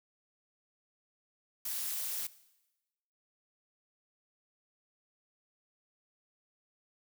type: noise with amplitude modulation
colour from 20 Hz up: blue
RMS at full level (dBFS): -33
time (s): 1.65-2.27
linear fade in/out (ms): 5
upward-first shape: sine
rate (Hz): 281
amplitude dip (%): 85
effects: noise-tail reverb RT60 1.0 s tail -18 dB re dry